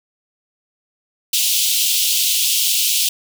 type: high-pass noise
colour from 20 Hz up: pink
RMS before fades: -17 dBFS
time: 1.33-3.09 s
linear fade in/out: 5 ms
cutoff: 2800 Hz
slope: 48 dB/octave
effects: none